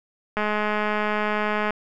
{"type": "click train", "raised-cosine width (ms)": 0.5, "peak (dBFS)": -10, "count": 283, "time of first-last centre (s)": [0.37, 1.706], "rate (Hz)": 211, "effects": []}